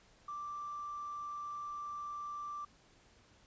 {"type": "tone with hard clipping", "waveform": "triangle", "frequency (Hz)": 1174.7, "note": "D6", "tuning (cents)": 0, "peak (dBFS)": -40, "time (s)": [0.28, 2.65], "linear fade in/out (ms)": 5, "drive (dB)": 3, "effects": ["pink hiss -65 dBFS RMS until 3.46 s", "resampled to 16000 Hz"]}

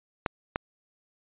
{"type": "clicks", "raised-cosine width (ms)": 0.5, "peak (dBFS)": -11, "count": 2, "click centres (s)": [0.262, 0.559], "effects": ["resampled to 8000 Hz"]}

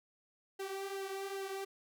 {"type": "tone with flanger", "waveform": "sawtooth", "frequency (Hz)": 390, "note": "G4", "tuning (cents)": -9, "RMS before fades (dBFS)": -41, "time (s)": [0.59, 1.65], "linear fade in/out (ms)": 10, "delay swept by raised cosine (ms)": [0.83, 4.53], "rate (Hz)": 2.5, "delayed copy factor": -0.6, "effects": []}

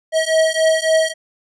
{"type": "beating tone pair", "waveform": "square", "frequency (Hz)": [638, 641.6], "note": ["D#5", "E5"], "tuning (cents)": [43, -47], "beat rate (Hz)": 3.6, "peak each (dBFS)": -17, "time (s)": [0.12, 1.14], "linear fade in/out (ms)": 50, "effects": ["resampled to 24000 Hz"]}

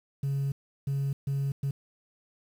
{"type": "tone bursts at uneven times", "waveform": "sine", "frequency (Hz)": 138.59, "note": "C#3", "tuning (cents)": 0, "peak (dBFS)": -24, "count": 4, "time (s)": [[0.23, 0.52], [0.87, 1.13], [1.27, 1.52], [1.63, 1.71]], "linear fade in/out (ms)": 5, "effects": ["tanh soft clip ceiling -25 dBFS", "9-bit"]}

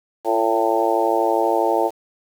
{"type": "harmonic tone with a mistuned harmonic", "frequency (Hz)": 112.3, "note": "A2", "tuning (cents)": 36, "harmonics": [3, 4, 5, 6, 7, 8], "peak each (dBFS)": [-23, -23, -23, -23, -23, -23], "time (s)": [0.24, 1.91], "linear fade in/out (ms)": 50, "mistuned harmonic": 3, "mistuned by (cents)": 23, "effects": ["7-bit"]}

